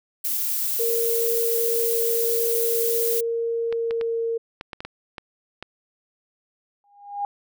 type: noise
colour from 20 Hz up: violet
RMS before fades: -25 dBFS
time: 0.24-3.21 s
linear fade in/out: 10 ms
type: tone with pitch glide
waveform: sine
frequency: 462.6 to 459.1 Hz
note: A#4 to A#4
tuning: -13 to -26 cents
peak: -22 dBFS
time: 0.79-4.38 s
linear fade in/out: 10 ms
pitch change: -13 cents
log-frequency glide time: 3.57-4.21 s
type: clicks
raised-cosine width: 0.3 ms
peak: -18 dBFS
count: 9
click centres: 3.726 / 3.909 / 4.012 / 4.611 / 4.732 / 4.805 / 4.85 / 5.182 / 5.626 s
type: tone with exponential growth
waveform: sine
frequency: 812 Hz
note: G#5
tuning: 39 cents flat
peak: -21 dBFS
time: 6.84-7.25 s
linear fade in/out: 1 ms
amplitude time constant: 87 ms
effects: none